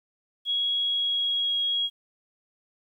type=tone with pitch glide; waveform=sine; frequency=3322 to 3299 Hz; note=G#7 to G#7; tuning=0 to -12 cents; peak=-23 dBFS; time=0.45-1.9 s; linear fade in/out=50 ms; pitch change=-12 cents; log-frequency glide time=0.76-1.59 s; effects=10-bit